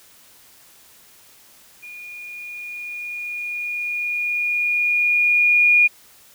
sine tone with level ramp, 2436 Hz, D#7, 37 cents flat, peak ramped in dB -35 to -10 dBFS, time 1.82-5.88 s, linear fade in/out 20 ms, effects white hiss -50 dBFS RMS until 6.34 s

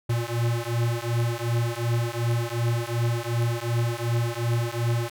square beating tone pair, 116.54 / 119.24 Hz, A#2 / A#2, 0 / +40 cents, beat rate 2.7 Hz, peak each -27 dBFS, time 0.09-5.1 s, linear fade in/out 10 ms, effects none

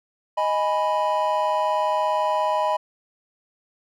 triangle chord, G# minor, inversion second, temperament equal, 622.3 / 830.6 / 987.8 Hz, D#5 / G#5 / B5, 0 / 0 / 0 cents, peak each -22 / -24 / -21 dBFS, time 0.37-2.77 s, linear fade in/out 10 ms, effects none

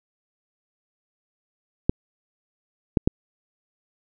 clicks, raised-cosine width 3 ms, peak -4 dBFS, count 3, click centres 1.895 / 2.972 / 3.075 s, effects none

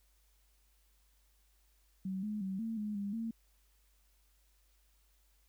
sine tone with pitch steps, 189.7 / 211.5 / 191 / 225.3 / 210.4 / 201.2 / 226.9 Hz, F#3 / G#3 / G3 / A3 / G#3 / G3 / A#3, +43 / +32 / -45 / +41 / +23 / +45 / -47 cents, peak -35 dBFS, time 2.05-3.31 s, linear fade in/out 5 ms, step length 180 ms, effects added 50 Hz sine -68 dBFS peak until 5.48 s + white hiss -74 dBFS RMS until 5.48 s

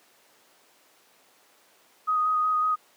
sine tone with vibrato, 1249 Hz, D#6, 6 cents sharp, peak -21 dBFS, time 2.07-2.76 s, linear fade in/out 20 ms, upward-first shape square, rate 5.4 Hz, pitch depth 11 cents each way, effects pink hiss -59 dBFS RMS until 2.96 s + high-pass 400 Hz 12 dB/octave

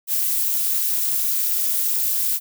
violet noise with amplitude modulation, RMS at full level -17 dBFS, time 0.07-2.4 s, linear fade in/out 50 ms, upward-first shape sine, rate 298 Hz, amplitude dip 95%, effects none

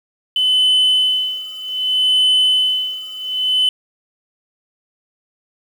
sine tone with tremolo, 3024 Hz, F#7, 37 cents sharp, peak -8 dBFS, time 0.36-3.69 s, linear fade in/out 2 ms, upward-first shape sine, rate 0.64 Hz, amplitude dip 90%, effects tanh soft clip ceiling -9 dBFS + 7-bit

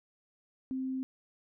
sine tone, 261.6 Hz, C4, in tune, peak -32 dBFS, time 0.71-1.03 s, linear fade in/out 0 ms, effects none

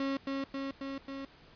35% pulse tone with echo, 272.9 Hz, C#4, 27 cents flat, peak -29 dBFS, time 0-0.17 s, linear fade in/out 2 ms, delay 270 ms, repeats 4, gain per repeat -2 dB, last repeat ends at 1.25 s, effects pink hiss -58 dBFS RMS until 1.55 s + resampled to 11025 Hz

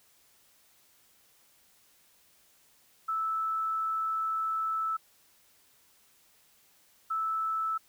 sine tone pair in turn, 1313 / 1313 Hz, E6 / E6, -7 / -7 cents, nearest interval unison, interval 0 cents, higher neither, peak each -28 dBFS, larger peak neither, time 3.08-4.97 / 7.1-7.78 s, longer first, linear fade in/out 10 ms, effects white hiss -64 dBFS RMS until 7.88 s

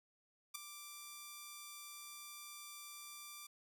5% pulse tone with ADSR envelope, 1177 Hz, D6, 3 cents sharp, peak -27 dBFS, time 0.54-3.47 s, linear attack 13 ms, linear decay 7 ms, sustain -11 dB, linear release 8 ms, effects none

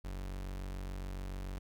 40% pulse tone, 47.01 Hz, F#1, 28 cents sharp, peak -38 dBFS, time 0.04-1.59 s, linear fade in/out 10 ms, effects 13-bit

